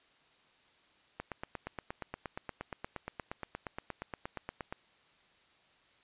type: click train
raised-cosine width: 0.5 ms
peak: -23 dBFS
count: 31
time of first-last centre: 1.2-4.725 s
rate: 8.51 Hz
effects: white hiss -66 dBFS RMS until 6.03 s + resampled to 8000 Hz